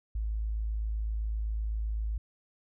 sine tone, 53.9 Hz, A1, 35 cents flat, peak -29 dBFS, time 0.15-2.18 s, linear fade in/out 5 ms, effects none

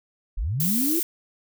sine linear sweep, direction up, 30.87 to 350 Hz, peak -23 dBFS, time 0.37-1 s, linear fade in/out 10 ms
violet noise, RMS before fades -25 dBFS, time 0.6-1.03 s, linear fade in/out 2 ms
effects none

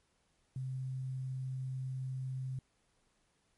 sine tone with quantisation, 130.6 Hz, C3, 3 cents flat, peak -36 dBFS, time 0.56-2.59 s, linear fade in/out 2 ms, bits 11, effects pink hiss -75 dBFS RMS until 3.57 s + MP3 48 kbps

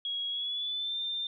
sine tone with pitch glide, 3313 to 3592 Hz, G#7 to A7, -5 to +35 cents, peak -31 dBFS, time 0.05-1.27 s, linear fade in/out 2 ms, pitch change +140 cents, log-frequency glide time 0.29-0.98 s, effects none

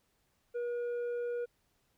sine tone with tanh clipping, 480.2 Hz, B4, 49 cents flat, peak -34 dBFS, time 0.54-1.46 s, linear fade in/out 20 ms, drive 5 dB, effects pink hiss -75 dBFS RMS until 1.97 s

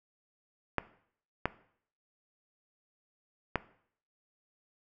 clicks, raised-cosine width 0.5 ms, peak -12 dBFS, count 3, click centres 0.783 / 1.456 / 3.557 s, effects noise-tail reverb RT60 0.6 s tail -17 dB re dry

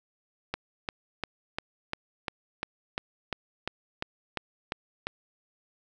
click train, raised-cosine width 0.3 ms, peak -14 dBFS, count 14, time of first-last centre 0.54-5.07 s, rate 2.87 Hz, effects none

